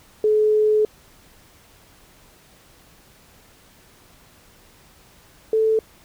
sine tone pair in turn, 427.7 / 440.2 Hz, A4 / A4, -49 / +1 cents, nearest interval unison, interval 50 cents, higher second, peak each -14 / -15 dBFS, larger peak first, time 0.24-0.85 / 5.53-5.79 s, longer first, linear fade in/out 2 ms, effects pink hiss -52 dBFS RMS until 6.04 s

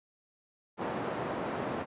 white band-pass noise, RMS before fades -35 dBFS, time 0.77-1.86 s, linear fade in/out 50 ms, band 140 to 790 Hz, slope 12 dB/octave, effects resampled to 8000 Hz

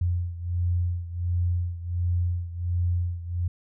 sine beating tone pair, 87.31 / 88.71 Hz, F2 / F2, 0 / +28 cents, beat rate 1.4 Hz, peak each -25 / -29 dBFS, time 0.01-3.48 s, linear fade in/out 5 ms, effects none

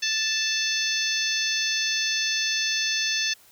harmonic tone, 880 Hz, A5, in tune, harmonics 2 / 3 / 4 / 5 / 6 / 7, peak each -30 / -30 / -30 / -30 / -30 / -30 dBFS, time 0.02-3.34 s, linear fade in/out 10 ms, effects white hiss -55 dBFS RMS until 3.51 s

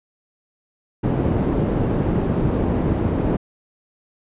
white low-pass noise, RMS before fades -20 dBFS, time 1.03-3.37 s, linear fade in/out 10 ms, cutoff 310 Hz, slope 12 dB/octave, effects resampled to 8000 Hz

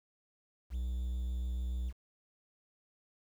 triangle tone with vibrato, 61.5 Hz, B1, 7 cents flat, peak -31 dBFS, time 0.7-1.93 s, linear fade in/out 50 ms, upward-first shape sine, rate 6.9 Hz, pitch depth 10 cents each way, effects 10-bit

